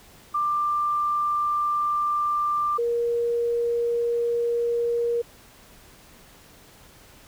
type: tone pair in turn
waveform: sine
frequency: 1186 / 471.9 Hz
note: D6 / A#4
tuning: +17 / +21 cents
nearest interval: octave + major third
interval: 1596 cents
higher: first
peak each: -21 dBFS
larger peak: neither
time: 0.34-2.78 / 2.78-5.22 s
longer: neither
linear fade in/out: 10 ms
effects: pink hiss -51 dBFS RMS until 7.27 s